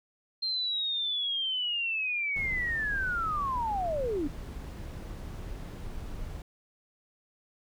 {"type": "linear sweep", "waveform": "sine", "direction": "down", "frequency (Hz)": [4186, 267.9], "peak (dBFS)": -28, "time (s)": [0.42, 4.28], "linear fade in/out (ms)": 10}
{"type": "noise", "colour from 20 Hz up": "brown", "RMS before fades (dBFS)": -39, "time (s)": [2.36, 6.42], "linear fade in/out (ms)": 2}
{"effects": []}